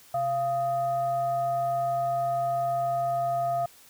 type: tone with frequency modulation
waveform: sine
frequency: 690 Hz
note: F5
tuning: 21 cents flat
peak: -24 dBFS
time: 0.14-3.66 s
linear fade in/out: 5 ms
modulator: 559 Hz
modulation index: 0.4
effects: white hiss -54 dBFS RMS until 3.89 s